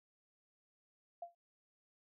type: tone with exponential decay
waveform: sine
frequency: 690 Hz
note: F5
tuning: 21 cents flat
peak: -39 dBFS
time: 1.22-1.35 s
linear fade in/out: 5 ms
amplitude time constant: 27 ms
effects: none

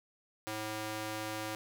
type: tone with high-pass filter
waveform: square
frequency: 108.1 Hz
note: A2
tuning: 30 cents flat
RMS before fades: -39 dBFS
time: 0.47-1.55 s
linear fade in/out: 0 ms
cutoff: 330 Hz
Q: 0.52
effects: none

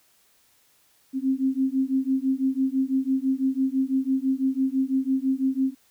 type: beating tone pair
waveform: sine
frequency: 262.4 / 268.4 Hz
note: C4 / C4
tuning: +5 / +44 cents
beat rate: 6 Hz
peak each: -24 dBFS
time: 1.13-5.75 s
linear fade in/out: 50 ms
effects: white hiss -62 dBFS RMS until 5.9 s

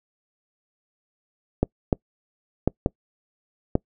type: clicks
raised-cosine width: 2 ms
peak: -5 dBFS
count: 5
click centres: 1.63 / 1.928 / 2.676 / 2.861 / 3.754 s
effects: noise-tail reverb RT60 0.1 s tail -26 dB re dry

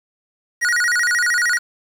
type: tone with vibrato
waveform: square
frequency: 1661.2 Hz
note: G#6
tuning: in tune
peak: -16 dBFS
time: 0.61-1.59 s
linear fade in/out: 20 ms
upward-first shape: square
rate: 13 Hz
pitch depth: 230 cents each way
effects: low-pass 10000 Hz 12 dB/octave + 7-bit

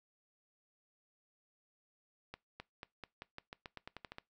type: accelerating click train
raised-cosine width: 0.3 ms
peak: -29 dBFS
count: 14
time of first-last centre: 2.34-4.184 s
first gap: 260 ms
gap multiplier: 0.89
effects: noise-tail reverb RT60 0.2 s tail -22 dB re dry

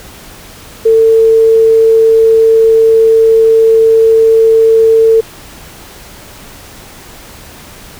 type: tone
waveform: sine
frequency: 448.6 Hz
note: A4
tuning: 34 cents sharp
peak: -3 dBFS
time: 0.85-5.21 s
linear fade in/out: 10 ms
effects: pink hiss -33 dBFS RMS until 7.99 s

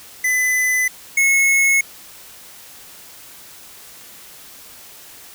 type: tone pair in turn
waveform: square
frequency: 2010 / 2184 Hz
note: B6 / C#7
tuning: +30 / -26 cents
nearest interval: minor second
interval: 144 cents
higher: second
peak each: -16 / -13 dBFS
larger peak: second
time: 0.24-0.88 / 1.17-1.81 s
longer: neither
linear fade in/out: 5 ms
effects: white hiss -41 dBFS RMS until 5.34 s

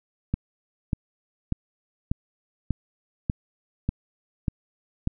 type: click train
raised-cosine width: 5 ms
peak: -11 dBFS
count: 9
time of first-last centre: 0.34-5.074 s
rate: 1.69 Hz
effects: none

